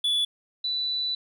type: tone pair in turn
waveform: triangle / sine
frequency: 3437 / 3973 Hz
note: A7 / B7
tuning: -41 / +10 cents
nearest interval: minor third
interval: 251 cents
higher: second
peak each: -20 / -25 dBFS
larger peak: first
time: 0.04-0.25 / 0.64-1.15 s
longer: second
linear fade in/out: 5 ms
effects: none